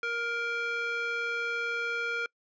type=tone with band-pass filter; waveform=square; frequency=468.9 Hz; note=A#4; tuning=10 cents sharp; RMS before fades=-32 dBFS; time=0.03-2.26 s; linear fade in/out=2 ms; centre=1800 Hz; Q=3.1; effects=noise-tail reverb RT60 0.1 s tail -26 dB re dry + resampled to 16000 Hz

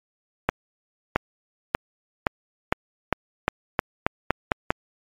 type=accelerating click train; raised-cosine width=0.5 ms; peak=-3 dBFS; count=12; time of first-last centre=0.49-4.705 s; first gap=670 ms; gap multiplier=0.88; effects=MP3 96 kbps

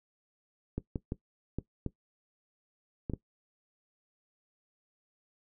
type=clicks; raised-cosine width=3 ms; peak=-20 dBFS; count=7; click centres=0.78 / 0.958 / 1.121 / 1.586 / 1.863 / 3.098 / 3.136 s; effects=noise-tail reverb RT60 0.1 s tail -17 dB re dry

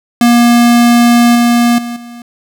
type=tone with level steps; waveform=square; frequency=238 Hz; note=A#3; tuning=36 cents sharp; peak=-5 / -7 / -19 / -28 dBFS; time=0.21-2.22 s; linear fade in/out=2 ms; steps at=1.35 / 1.78 / 1.96 s; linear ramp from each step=5 ms; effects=none

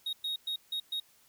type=tone bursts at uneven times; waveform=triangle; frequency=3756 Hz; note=A#7; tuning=12 cents sharp; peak=-30 dBFS; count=5; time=0.06-0.13 / 0.24-0.36 / 0.47-0.56 / 0.72-0.8 / 0.92-1 s; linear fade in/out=5 ms; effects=white hiss -64 dBFS RMS until 1.28 s

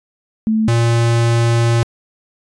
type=tone pair in turn; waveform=sine / square; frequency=219.3 / 116.88 Hz; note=A3 / A#2; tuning=-6 / +5 cents; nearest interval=major seventh; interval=1089 cents; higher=first; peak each=-12 dBFS; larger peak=neither; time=0.47-0.68 / 0.68-1.83 s; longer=second; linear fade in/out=0 ms; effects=resampled to 22050 Hz

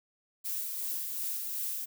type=noise with tremolo; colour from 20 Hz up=violet; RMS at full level=-34 dBFS; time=0.44-1.86 s; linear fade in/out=20 ms; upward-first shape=sine; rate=2.7 Hz; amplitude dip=30%; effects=none

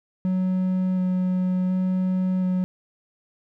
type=tone with vibrato; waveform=triangle; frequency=184.5 Hz; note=F#3; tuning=5 cents flat; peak=-18 dBFS; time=0.25-2.64 s; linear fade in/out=0 ms; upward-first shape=square; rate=0.69 Hz; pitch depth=8 cents each way; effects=none

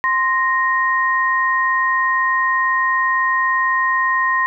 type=tone pair together; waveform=sine; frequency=1046.1 / 1864 Hz; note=C6 / A#6; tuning=-1 / -1 cents; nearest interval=minor seventh; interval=1000 cents; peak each=-17 dBFS; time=0.04-4.46 s; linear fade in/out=0 ms; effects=none

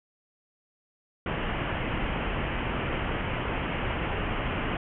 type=low-pass noise; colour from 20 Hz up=pink; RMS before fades=-30 dBFS; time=1.26-4.77 s; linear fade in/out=2 ms; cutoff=3100 Hz; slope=96 dB/octave; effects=none

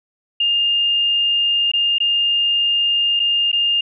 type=tone with dropouts; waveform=sine; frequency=2817 Hz; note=F7; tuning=14 cents sharp; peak=-14 dBFS; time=0.4-3.81 s; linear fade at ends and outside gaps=5 ms; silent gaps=1.717-1.735 / 1.984-2.002 / 3.195-3.199 / 3.517-3.528 s; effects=none

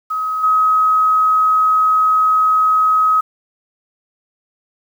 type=tone with level steps; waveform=sine; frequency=1270 Hz; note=D#6; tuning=35 cents sharp; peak=-17 / -10 dBFS; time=0.1-3.21 s; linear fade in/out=10 ms; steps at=0.43 s; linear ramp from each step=10 ms; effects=7-bit

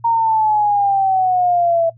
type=exponential sweep; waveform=sine; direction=down; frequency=932.3 to 659.3 Hz; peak=-12 dBFS; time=0.04-1.9 s; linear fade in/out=10 ms; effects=noise-tail reverb RT60 0.1 s tail -22 dB re dry + added 116 Hz sine -42 dBFS peak until 1.97 s

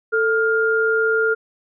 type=tone pair together; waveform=sine; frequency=444.1 / 1407.9 Hz; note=A4 / F6; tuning=+16 / +14 cents; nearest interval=octave + minor sixth; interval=1998 cents; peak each=-18 dBFS; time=0.12-1.35 s; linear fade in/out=20 ms; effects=none

